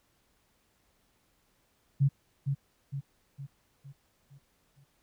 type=tone with echo; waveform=sine; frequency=138.59 Hz; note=C#3; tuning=in tune; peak=-20 dBFS; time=2-2.09 s; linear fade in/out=20 ms; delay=460 ms; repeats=6; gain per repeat=-6 dB; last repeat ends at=4.85 s; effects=pink hiss -71 dBFS RMS until 5.02 s